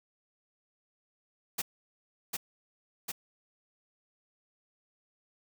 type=noise with echo; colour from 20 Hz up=white; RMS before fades=-32 dBFS; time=1.58-1.62 s; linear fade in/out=10 ms; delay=750 ms; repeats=2; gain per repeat=-2 dB; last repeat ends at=3.12 s; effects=none